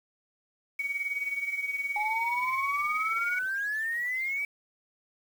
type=tone with tremolo; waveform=sine; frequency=2249 Hz; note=C#7; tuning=24 cents sharp; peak=-26 dBFS; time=0.79-3.39 s; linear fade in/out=5 ms; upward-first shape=sine; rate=19 Hz; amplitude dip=70%
type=exponential sweep; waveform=sine; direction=up; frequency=828 to 2300 Hz; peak=-28 dBFS; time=1.96-4.45 s; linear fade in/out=2 ms
effects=tanh soft clip ceiling -18 dBFS + 8-bit